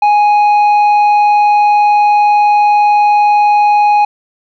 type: tone with tanh clipping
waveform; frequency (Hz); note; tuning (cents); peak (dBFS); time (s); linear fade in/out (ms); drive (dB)
triangle; 831; G#5; +1; -7; 0.02-4.05; 5; 10
effects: none